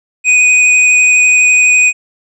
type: tone with vibrato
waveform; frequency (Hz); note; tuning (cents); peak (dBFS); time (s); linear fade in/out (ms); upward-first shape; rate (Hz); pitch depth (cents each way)
square; 2489; D#7; 0; -6; 0.24-1.93; 50; sine; 12; 12
effects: resampled to 22050 Hz